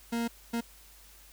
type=tone bursts at uneven times; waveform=40% pulse; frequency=233.1 Hz; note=A#3; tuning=in tune; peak=-28 dBFS; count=2; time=0.12-0.28 / 0.53-0.61 s; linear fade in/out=10 ms; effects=added 50 Hz sine -57 dBFS peak until 1.32 s + white hiss -56 dBFS RMS until 1.32 s